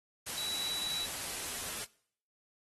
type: tone in noise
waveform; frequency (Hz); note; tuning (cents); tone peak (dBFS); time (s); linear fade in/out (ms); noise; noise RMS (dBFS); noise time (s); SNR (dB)
sine; 3920; B7; -14; -35; 0.37-1.06; 10; white; -39; 0.26-1.85; +1
effects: noise-tail reverb RT60 0.6 s tail -22 dB re dry + AAC 32 kbps